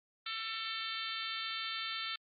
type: harmonic tone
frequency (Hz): 446.4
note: A4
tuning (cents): +25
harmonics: 3 / 4 / 5 / 6 / 7 / 8 / 9 / 10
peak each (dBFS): -43 / -47 / -45 / -47 / -44 / -43 / -46 / -48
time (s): 0.26-2.16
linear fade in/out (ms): 5
effects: Opus 32 kbps